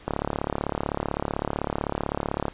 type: click train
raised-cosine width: 1 ms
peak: -11 dBFS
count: 87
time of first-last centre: 0.08-2.482 s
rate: 35.8 Hz
effects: pink hiss -49 dBFS RMS until 2.53 s + resampled to 8000 Hz